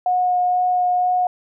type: tone with vibrato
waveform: sine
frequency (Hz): 724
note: F#5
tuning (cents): -38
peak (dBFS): -15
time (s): 0.06-1.27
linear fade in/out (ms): 2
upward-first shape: sine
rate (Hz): 2.1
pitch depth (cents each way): 9
effects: none